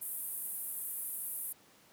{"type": "band-pass noise", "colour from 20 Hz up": "pink", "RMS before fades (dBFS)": -40, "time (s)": [0.01, 1.53], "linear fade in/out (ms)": 10, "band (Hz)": [9700, 15000], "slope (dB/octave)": 48, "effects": ["pink hiss -62 dBFS RMS until 1.92 s", "high-pass 150 Hz 12 dB/octave"]}